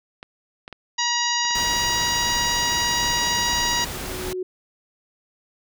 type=clicks; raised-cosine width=0.3 ms; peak=-21 dBFS; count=8; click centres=0.229 / 0.679 / 0.727 / 1.452 / 1.509 / 1.595 / 1.7 / 1.839 s
type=harmonic tone; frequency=956 Hz; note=A#5; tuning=43 cents sharp; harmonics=1 / 2 / 3 / 4 / 5 / 6 / 7; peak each=-26 / -27 / -29 / -29 / -27 / -29 / -30 dBFS; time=0.98-3.85 s; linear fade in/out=10 ms
type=noise; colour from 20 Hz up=pink; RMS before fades=-31 dBFS; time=1.55-4.33 s; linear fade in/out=2 ms
type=tone with exponential growth; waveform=sine; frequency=368.1 Hz; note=F#4; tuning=9 cents flat; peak=-23 dBFS; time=3.46-4.43 s; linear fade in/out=5 ms; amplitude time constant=210 ms
effects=none